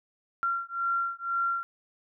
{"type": "beating tone pair", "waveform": "sine", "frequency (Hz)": [1373, 1375], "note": ["F6", "F6"], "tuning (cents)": [-30, -27], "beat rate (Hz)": 2, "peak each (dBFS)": -30, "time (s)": [0.43, 1.63], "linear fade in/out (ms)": 0, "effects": []}